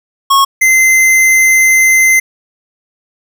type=tone pair in turn; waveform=square; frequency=1096 / 2069 Hz; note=C#6 / C7; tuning=-20 / -20 cents; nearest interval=major seventh; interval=1100 cents; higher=second; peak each=-6 dBFS; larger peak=neither; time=0.3-0.45 / 0.61-2.2 s; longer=second; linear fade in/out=10 ms; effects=none